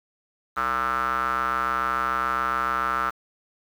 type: tone with band-pass filter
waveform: square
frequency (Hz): 63.5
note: B1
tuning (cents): +49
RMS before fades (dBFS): -25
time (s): 0.56-3.11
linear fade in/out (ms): 20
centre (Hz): 1300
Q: 8.8
effects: 8-bit